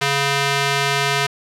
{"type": "tone with band-pass filter", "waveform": "square", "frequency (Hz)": 140, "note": "C#3", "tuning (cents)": 18, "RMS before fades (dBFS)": -19, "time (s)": [0.01, 1.27], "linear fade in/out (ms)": 10, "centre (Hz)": 2700, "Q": 0.64, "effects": []}